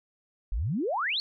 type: exponential sweep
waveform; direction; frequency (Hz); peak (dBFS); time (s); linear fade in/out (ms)
sine; up; 41.23 to 4513; -26; 0.52-1.2; 0
effects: none